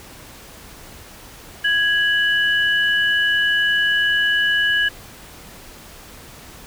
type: tone pair together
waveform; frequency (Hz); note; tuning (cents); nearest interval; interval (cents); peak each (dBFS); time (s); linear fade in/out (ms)
sine; 1661.2 / 2960; G#6 / F#7; 0 / 0; minor seventh; 1000; -16 / -21; 1.64-4.89; 10
effects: pink hiss -41 dBFS RMS until 6.66 s